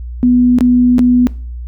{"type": "tone with dropouts", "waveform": "sine", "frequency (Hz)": 246.9, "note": "B3", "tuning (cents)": 0, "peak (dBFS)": -6, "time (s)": [0.23, 1.27], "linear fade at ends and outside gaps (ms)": 0, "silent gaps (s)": [[0.586, 0.608], [0.983, 0.992]], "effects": ["noise-tail reverb RT60 0.4 s tail -20 dB re dry", "added 60 Hz sine -22 dBFS peak until 1.67 s"]}